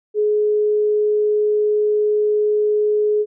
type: tone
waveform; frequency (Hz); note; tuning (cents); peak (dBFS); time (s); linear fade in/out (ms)
sine; 421.4; G#4; +25; -14; 0.14-3.26; 50
effects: none